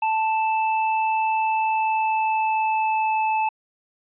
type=tone with pitch glide; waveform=square; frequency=880 to 873.9 Hz; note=A5 to A5; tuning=0 to -12 cents; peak=-20 dBFS; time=0.02-3.49 s; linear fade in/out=5 ms; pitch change=-12 cents; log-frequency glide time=1.37-3.18 s; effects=resampled to 8000 Hz